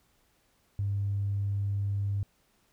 triangle tone with tanh clipping, 100 Hz, G2, 35 cents sharp, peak -27 dBFS, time 0.79-2.23 s, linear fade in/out 0 ms, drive 4 dB, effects pink hiss -69 dBFS RMS until 2.72 s

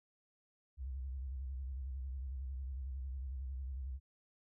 sine tone with vibrato, 65.8 Hz, C2, 10 cents sharp, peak -39 dBFS, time 0.77-4 s, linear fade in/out 50 ms, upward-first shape square, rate 11 Hz, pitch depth 81 cents each way, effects none

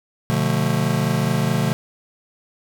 square chord, B half-diminished seventh, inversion none, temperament just, 123.47 / 148.16 / 177.8 / 222.2 Hz, B2 / D3 / F3 / A3, 0 / +16 / +31 / +17 cents, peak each -24 / -23 / -25 / -25 dBFS, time 0.3-1.73 s, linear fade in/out 0 ms, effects none

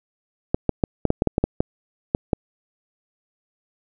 clicks, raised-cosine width 2 ms, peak -4 dBFS, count 12, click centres 0.545 / 0.693 / 0.838 / 1.053 / 1.104 / 1.221 / 1.273 / 1.381 / 1.44 / 1.605 / 2.149 / 2.332 s, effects none

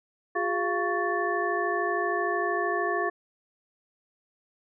sine tone cluster, 355.7 / 408.8 / 694 / 1115 / 1760 Hz, F4 / G#4 / F5 / C#6 / A6, +32 / -27 / -11 / +10 / 0 cents, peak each -31 dBFS, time 0.35-3.1 s, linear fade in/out 10 ms, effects none

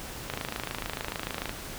click train, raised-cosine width 0.3 ms, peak -15 dBFS, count 33, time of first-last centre 0.3-1.494 s, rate 26.8 Hz, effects pink hiss -40 dBFS RMS until 1.78 s

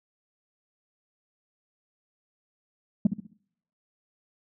sine tone with echo, 205.6 Hz, G#3, 17 cents flat, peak -13 dBFS, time 3.05-3.07 s, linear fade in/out 5 ms, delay 66 ms, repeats 4, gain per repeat -9 dB, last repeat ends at 3.334 s, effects noise-tail reverb RT60 0.7 s tail -24 dB re dry + tanh soft clip ceiling -13 dBFS

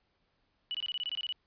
sine tone bursts, 2948 Hz, F#7, 7 cents flat, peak -32 dBFS, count 11, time 0.71-1.325 s, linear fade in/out 0 ms, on 35 ms, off 23 ms, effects pink hiss -75 dBFS RMS until 1.46 s + resampled to 11025 Hz

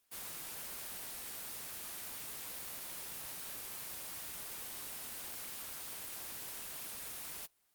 white noise, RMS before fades -44 dBFS, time 0.11-7.47 s, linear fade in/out 20 ms, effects white hiss -75 dBFS RMS until 7.74 s + Opus 24 kbps

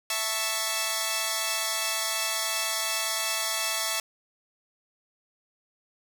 5% pulse chord, A major, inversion second, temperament equal, 659.3 / 880 / 1108.7 Hz, E5 / A5 / C#6, 0 / 0 / 0 cents, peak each -19 / -20 / -19 dBFS, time 0.1-4 s, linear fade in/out 2 ms, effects none

